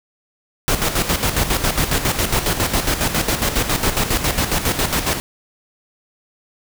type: noise with tremolo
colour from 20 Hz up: pink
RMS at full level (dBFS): -17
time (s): 0.68-5.2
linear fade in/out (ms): 0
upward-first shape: square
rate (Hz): 7.3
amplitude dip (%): 60
effects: none